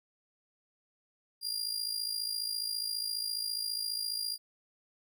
sawtooth tone with amplitude modulation, 4800 Hz, D8, 37 cents sharp, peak -27 dBFS, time 1.41-4.38 s, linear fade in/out 50 ms, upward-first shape sine, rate 54.7 Hz, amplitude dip 70%, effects none

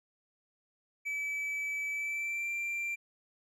triangle tone with pitch glide, 2300 to 2363 Hz, D7 to D7, -37 to +10 cents, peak -31 dBFS, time 1.05-2.96 s, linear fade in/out 20 ms, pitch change +47 cents, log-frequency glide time 1.91-2.51 s, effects none

